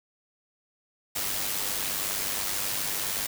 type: noise with amplitude modulation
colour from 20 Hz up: white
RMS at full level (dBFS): -28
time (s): 1.15-3.27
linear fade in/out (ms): 10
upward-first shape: sine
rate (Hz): 99.2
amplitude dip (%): 45
effects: none